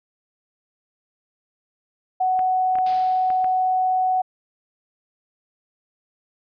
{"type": "tone", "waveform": "sine", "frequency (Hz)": 744, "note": "F#5", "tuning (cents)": 9, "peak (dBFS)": -17, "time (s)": [2.2, 4.22], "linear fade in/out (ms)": 10}
{"type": "clicks", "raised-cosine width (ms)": 0.5, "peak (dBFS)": -21, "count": 5, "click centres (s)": [2.392, 2.755, 2.786, 3.303, 3.444]}
{"type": "noise with exponential decay", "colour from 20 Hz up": "white", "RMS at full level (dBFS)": -34, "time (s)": [2.86, 3.92], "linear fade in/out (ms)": 5, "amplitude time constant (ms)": 230}
{"effects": ["resampled to 11025 Hz"]}